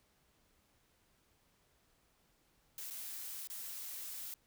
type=noise with dropouts; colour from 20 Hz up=blue; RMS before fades=-45 dBFS; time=2.78-4.34 s; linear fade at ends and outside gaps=1 ms; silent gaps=2.902-2.908 / 3.473-3.5 s; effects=pink hiss -73 dBFS RMS until 4.46 s